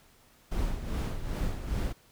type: noise with tremolo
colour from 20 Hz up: brown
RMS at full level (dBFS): -29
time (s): 0.51-1.93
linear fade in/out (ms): 10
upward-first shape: sine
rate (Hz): 2.5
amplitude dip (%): 60
effects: pink hiss -61 dBFS RMS until 2.11 s